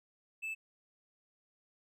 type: tone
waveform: triangle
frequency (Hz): 2629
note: E7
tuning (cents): -5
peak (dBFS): -35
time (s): 0.42-0.55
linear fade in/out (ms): 20
effects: none